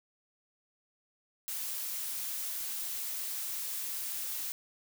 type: noise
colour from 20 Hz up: blue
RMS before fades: -37 dBFS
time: 1.48-4.52 s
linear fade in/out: 0 ms
effects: none